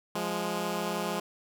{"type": "tone pair together", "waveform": "10% pulse", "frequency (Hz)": [174.61, 207.6], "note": ["F3", "G#3"], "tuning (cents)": [0, 0], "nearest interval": "minor third", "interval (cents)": 300, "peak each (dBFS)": [-25, -24], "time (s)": [0.15, 1.2], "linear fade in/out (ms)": 5, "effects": []}